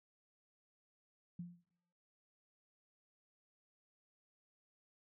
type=tone with exponential decay; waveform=sine; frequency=174.6 Hz; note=F3; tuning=in tune; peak=-40 dBFS; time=1.39-1.71 s; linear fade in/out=5 ms; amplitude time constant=69 ms; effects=noise-tail reverb RT60 0.8 s tail -20 dB re dry